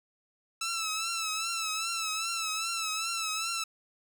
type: tone with vibrato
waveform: 10% pulse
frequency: 1318.5 Hz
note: E6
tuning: in tune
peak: -22 dBFS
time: 0.61-3.64 s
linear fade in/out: 5 ms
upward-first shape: triangle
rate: 2.5 Hz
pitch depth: 70 cents each way
effects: none